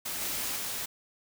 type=noise with level steps; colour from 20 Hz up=white; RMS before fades=-35 / -33 / -35 dBFS; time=0.05-0.86 s; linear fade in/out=10 ms; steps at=0.21 / 0.56 s; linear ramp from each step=2 ms; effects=none